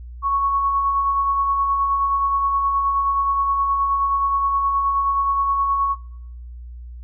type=tone with tremolo; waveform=sine; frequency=1108.7 Hz; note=C#6; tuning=in tune; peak=-15 dBFS; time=0.22-5.96 s; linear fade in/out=50 ms; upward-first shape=sine; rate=9.5 Hz; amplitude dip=30%; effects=noise-tail reverb RT60 0.7 s tail -20 dB re dry + added 60 Hz sine -33 dBFS peak until 7.03 s